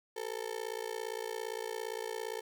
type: tone with amplitude modulation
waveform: 35% pulse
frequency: 443.8 Hz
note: A4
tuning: 15 cents sharp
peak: -31 dBFS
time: 0.16-2.41 s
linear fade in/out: 10 ms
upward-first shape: sine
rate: 57.5 Hz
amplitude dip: 100%
effects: none